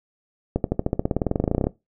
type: accelerating click train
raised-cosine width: 2 ms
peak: -7 dBFS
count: 23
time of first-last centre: 0.56-1.669 s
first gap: 82 ms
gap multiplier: 0.95
effects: noise-tail reverb RT60 0.2 s tail -19 dB re dry